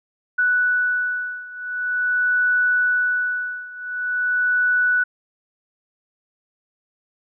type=beating tone pair; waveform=sine; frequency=1481 / 1481.45 Hz; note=F#6 / F#6; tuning=+1 / +2 cents; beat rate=0.45 Hz; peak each=-20 / -22 dBFS; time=0.38-5.04 s; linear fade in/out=10 ms; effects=none

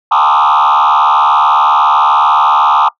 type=tone with frequency modulation; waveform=sine; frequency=1046.5 Hz; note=C6; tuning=in tune; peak=-3 dBFS; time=0.11-2.89 s; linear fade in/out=10 ms; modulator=73.8 Hz; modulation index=3.2; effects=noise-tail reverb RT60 0.1 s tail -21 dB re dry + tanh soft clip ceiling -5 dBFS

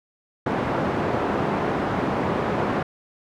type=band-pass noise; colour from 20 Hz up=pink; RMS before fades=-24 dBFS; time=0.46-2.83 s; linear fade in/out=5 ms; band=160 to 1200 Hz; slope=12 dB/octave; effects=none

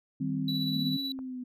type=chord; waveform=sine; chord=C minor; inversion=first; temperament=equal; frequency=155.56 / 196 / 261.6 Hz; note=Eb3 / G3 / C4; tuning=0 / 0 / 0 cents; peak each=-33 / -35 / -31 dBFS; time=0.2-0.97 s; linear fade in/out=10 ms
type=tone with tremolo; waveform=triangle; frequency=3942 Hz; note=B7; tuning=4 cents flat; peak=-29 dBFS; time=0.48-1.12 s; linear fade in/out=2 ms; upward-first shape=triangle; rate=16 Hz; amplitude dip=45%
type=exponential two-way sweep; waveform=sine; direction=up then down; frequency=210.6 to 276.7 to 247.8 Hz; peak=-35 dBFS; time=0.72-1.44 s; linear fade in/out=10 ms; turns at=0.97 s
type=click; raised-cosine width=1 ms; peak=-33 dBFS; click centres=1.19 s
effects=none

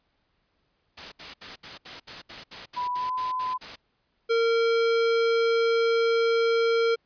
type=noise bursts; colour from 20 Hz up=white; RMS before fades=-38 dBFS; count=13; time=0.97-3.76 s; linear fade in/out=10 ms; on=150 ms; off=70 ms
type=tone with pitch glide; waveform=sine; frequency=987.8 to 1013.2 Hz; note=B5 to B5; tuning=0 to +44 cents; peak=-26 dBFS; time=2.76-3.58 s; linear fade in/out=20 ms; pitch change=+44 cents; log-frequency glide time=2.92-3.13 s
type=tone; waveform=square; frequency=460 Hz; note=A#4; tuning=23 cents flat; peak=-21 dBFS; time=4.29-6.96 s; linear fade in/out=20 ms
effects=pink hiss -72 dBFS RMS until 7.05 s + resampled to 11025 Hz

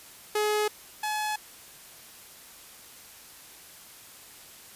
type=tone pair in turn; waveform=sawtooth; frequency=422.2 / 851.7 Hz; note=G#4 / G#5; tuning=+29 / +43 cents; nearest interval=octave; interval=1214 cents; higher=second; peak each=-20 / -24 dBFS; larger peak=first; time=0.35-0.68 / 1.03-1.36 s; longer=neither; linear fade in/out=5 ms; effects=white hiss -49 dBFS RMS until 4.75 s + resampled to 32000 Hz

